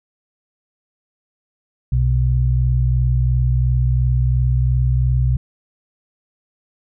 sine tone pair together, 62.7 / 125.58 Hz, B1 / B2, +27 / +29 cents, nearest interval octave, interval 1202 cents, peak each -16 dBFS, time 1.92-5.37 s, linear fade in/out 5 ms, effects none

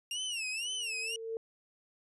sawtooth tone with vibrato, 2768 Hz, F7, 16 cents flat, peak -31 dBFS, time 0.11-1.16 s, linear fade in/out 2 ms, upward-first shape sine, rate 2 Hz, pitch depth 170 cents each way
sine tone with exponential growth, 450.8 Hz, A4, 42 cents sharp, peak -32 dBFS, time 0.58-1.37 s, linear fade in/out 1 ms, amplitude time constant 170 ms
effects resampled to 24000 Hz

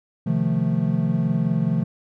triangle chord, F dominant seventh, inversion second, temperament equal, 130.81 / 155.56 / 174.61 / 220 Hz, C3 / Eb3 / F3 / A3, 0 / 0 / 0 / 0 cents, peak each -24 / -22 / -21 / -23 dBFS, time 0.26-1.84 s, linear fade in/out 10 ms, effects none

